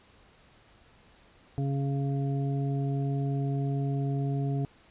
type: harmonic tone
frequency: 138.59 Hz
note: C#3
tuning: in tune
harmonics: 1 / 2 / 3 / 5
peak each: -27 / -35 / -39 / -42 dBFS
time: 1.58-4.65 s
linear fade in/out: 0 ms
effects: pink hiss -59 dBFS RMS until 4.9 s + resampled to 8000 Hz